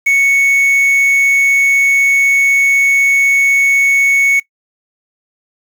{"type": "tone with quantisation", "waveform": "triangle", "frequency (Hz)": 2216, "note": "C#7", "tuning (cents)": -1, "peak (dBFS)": -6, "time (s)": [0.06, 4.4], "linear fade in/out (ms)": 10, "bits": 5, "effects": ["noise-tail reverb RT60 0.1 s tail -20 dB re dry"]}